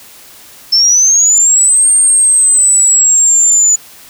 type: linear two-way sweep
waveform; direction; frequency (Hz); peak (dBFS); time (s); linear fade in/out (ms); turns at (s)
sine; up then down; 5274 to 8710 to 6940; -5; 0.72-3.76; 10; 1.92
effects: white hiss -37 dBFS RMS until 4.09 s